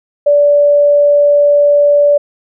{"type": "tone", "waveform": "sine", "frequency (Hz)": 580, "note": "D5", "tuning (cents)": -22, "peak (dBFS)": -5, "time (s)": [0.26, 2.18], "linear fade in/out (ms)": 10, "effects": []}